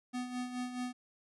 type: tone with tremolo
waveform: square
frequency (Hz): 248.8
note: B3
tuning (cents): +13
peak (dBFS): -35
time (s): 0.13-0.93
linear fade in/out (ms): 20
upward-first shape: sine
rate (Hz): 4.7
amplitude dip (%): 60
effects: resampled to 24000 Hz